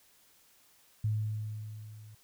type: tone with level ramp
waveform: sine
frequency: 107.5 Hz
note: A2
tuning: 40 cents flat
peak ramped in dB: -26 to -49 dBFS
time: 1.04-2.15 s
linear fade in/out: 5 ms
effects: white hiss -64 dBFS RMS until 2.23 s